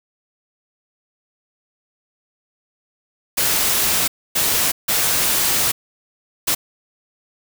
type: noise bursts at uneven times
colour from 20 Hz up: white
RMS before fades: -18 dBFS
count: 4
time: 3.37-4.08 / 4.35-4.72 / 4.88-5.72 / 6.47-6.55 s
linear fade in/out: 10 ms
effects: none